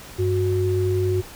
sine tone pair together, 97.47 / 366.5 Hz, G2 / F#4, -9 / -16 cents, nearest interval octave + major seventh, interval 2293 cents, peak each -21 dBFS, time 0.18-1.22 s, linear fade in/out 20 ms, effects pink hiss -41 dBFS RMS until 1.35 s

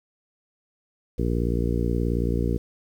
harmonic tone, 58.6 Hz, A#1, 10 cents sharp, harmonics 1 / 2 / 3 / 4 / 5 / 6 / 7 / 8, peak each -25 / -28 / -30 / -31 / -32 / -33 / -33 / -34 dBFS, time 1.18-2.58 s, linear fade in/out 10 ms, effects 9-bit

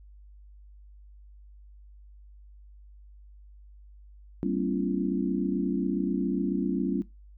sine tone cluster, 191.4 / 226.3 / 255.5 / 282.8 / 340.6 Hz, G3 / A3 / C4 / C#4 / F4, -41 / +49 / -41 / +35 / -43 cents, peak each -30 / -33 / -33 / -30 / -33 dBFS, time 4.43-7.02 s, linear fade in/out 0 ms, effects noise-tail reverb RT60 0.2 s tail -20 dB re dry + added 50 Hz sine -48 dBFS peak until 7.37 s

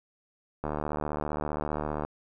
click train, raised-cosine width 1 ms, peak -17 dBFS, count 107, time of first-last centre 0.64-2.05 s, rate 75.2 Hz, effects none

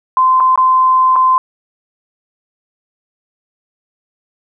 sine tone with dropouts, 1034 Hz, C6, 21 cents flat, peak -7 dBFS, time 0.17-1.38 s, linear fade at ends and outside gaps 1 ms, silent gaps 0.401-0.405 / 0.558-0.576 / 1.158-1.162 s, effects none

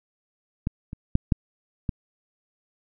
clicks, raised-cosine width 5 ms, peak -12 / -22 / -6 / -6 / -13 dBFS, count 5, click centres 0.671 / 0.931 / 1.154 / 1.322 / 1.892 s, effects none

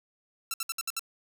5% pulse tone bursts, 1343 Hz, E6, 32 cents sharp, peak -18 dBFS, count 6, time 0.51-0.994 s, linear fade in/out 2 ms, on 29 ms, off 62 ms, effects none

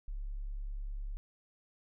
sine tone, 35.04 Hz, C#1, 19 cents sharp, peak -36 dBFS, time 0.08-1.17 s, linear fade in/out 0 ms, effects none

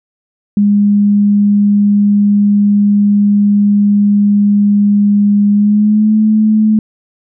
sine tone with pitch glide, 204.4 to 215.7 Hz, G#3 to A3, -27 to -34 cents, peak -6 dBFS, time 0.57-6.79 s, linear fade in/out 2 ms, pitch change +93 cents, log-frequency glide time 5.51-6.14 s, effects none

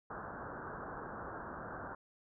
white low-pass noise, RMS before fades -45 dBFS, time 0.1-1.95 s, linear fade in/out 5 ms, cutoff 1600 Hz, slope 96 dB/octave, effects none

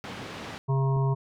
pink band-pass noise, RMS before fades -39 dBFS, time 0.04-0.58 s, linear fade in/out 0 ms, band 120 to 3800 Hz, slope 12 dB/octave
harmonic tone, 135 Hz, C#3, 45 cents flat, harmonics 1 / 3 / 5 / 7 / 8, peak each -22 / -33 / -39 / -35 / -40 dBFS, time 0.68-1.15 s, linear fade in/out 20 ms
click, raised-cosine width 3 ms, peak -28 dBFS, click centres 0.966 s
effects none

